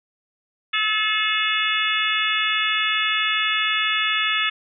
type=harmonic tone with a mistuned harmonic; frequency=432.2 Hz; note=A4; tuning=31 cents flat; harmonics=3 / 4 / 5 / 6 / 7 / 8; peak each=-26 / -26 / -26 / -26 / -26 / -26 dBFS; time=0.73-4.5 s; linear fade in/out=10 ms; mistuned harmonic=7; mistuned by=-78 cents; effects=none